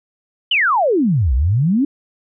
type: exponential two-way sweep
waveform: sine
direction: down then up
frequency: 3136 to 58.27 to 297.3 Hz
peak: -12 dBFS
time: 0.51-1.85 s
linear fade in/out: 5 ms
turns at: 1.34 s
effects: none